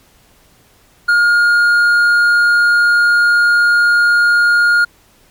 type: tone with hard clipping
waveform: triangle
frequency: 1422 Hz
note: F6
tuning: 31 cents sharp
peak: -9 dBFS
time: 1.08-4.85 s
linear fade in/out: 10 ms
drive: 7 dB
effects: pink hiss -50 dBFS RMS until 5.3 s + MP3 96 kbps